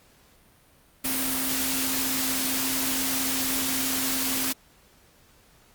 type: tone in noise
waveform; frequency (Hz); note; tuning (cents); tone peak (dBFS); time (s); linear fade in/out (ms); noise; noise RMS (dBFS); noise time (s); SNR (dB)
sine; 264; C4; +16; -32; 1.04-4.53; 10; white; -27; 1.04-4.53; -8
effects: pink hiss -58 dBFS RMS until 5.74 s + Opus 48 kbps